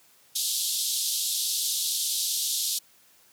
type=band-pass noise; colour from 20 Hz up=pink; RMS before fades=-28 dBFS; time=0.35-2.79 s; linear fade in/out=10 ms; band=3400 to 14000 Hz; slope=48 dB/octave; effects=white hiss -59 dBFS RMS until 3.32 s + high-pass 60 Hz 12 dB/octave